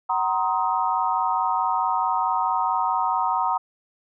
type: chord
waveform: sine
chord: C half-diminished seventh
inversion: second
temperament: just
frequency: 753.5 / 941.9 / 1046.5 / 1255.8 Hz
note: Gb5 / Bb5 / C6 / Eb6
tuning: +31 / +18 / 0 / +16 cents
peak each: -26 / -23 / -28 / -27 dBFS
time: 0.09-3.58 s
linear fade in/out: 10 ms
effects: none